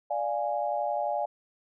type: chord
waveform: sine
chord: D diminished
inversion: none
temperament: equal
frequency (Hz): 587.3 / 698.5 / 830.6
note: D5 / F5 / Ab5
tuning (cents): 0 / 0 / 0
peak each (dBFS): -31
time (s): 0.1-1.26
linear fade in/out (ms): 10
effects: none